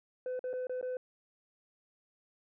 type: tone with dropouts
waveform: sine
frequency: 506 Hz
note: B4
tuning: 42 cents sharp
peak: -31 dBFS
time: 0.26-0.97 s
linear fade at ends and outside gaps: 2 ms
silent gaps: 0.393-0.44 / 0.531-0.536 / 0.67-0.695 / 0.813-0.827 s
effects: tanh soft clip ceiling -33 dBFS